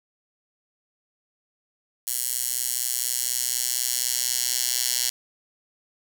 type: tone with high-pass filter sweep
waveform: 10% pulse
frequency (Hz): 124.1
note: B2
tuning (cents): +9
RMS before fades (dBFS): -26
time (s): 2.07-5.1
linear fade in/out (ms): 5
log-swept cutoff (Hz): 8700 to 5300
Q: 1.1
effects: none